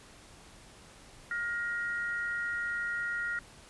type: tone pair together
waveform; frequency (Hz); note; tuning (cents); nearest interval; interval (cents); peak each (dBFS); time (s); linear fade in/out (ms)
sine; 1417 / 1886.9; F6 / A#6; +25 / +21; perfect fourth; 496; -33 / -35; 1.31-3.39; 2
effects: pink hiss -54 dBFS RMS until 3.69 s + resampled to 24000 Hz